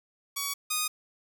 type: tone pair in turn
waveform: 5% pulse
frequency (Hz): 1128 / 1238.3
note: C#6 / D#6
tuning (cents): +30 / -9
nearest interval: major second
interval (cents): 161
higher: second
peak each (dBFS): -18 / -15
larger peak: second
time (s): 0.36-0.54 / 0.7-0.88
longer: neither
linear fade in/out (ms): 10
effects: none